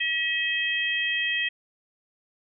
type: harmonic tone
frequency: 640 Hz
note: D#5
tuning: 49 cents sharp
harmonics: 3 / 4 / 5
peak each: -27 / -28 / -29 dBFS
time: 0-1.49 s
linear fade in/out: 10 ms
effects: none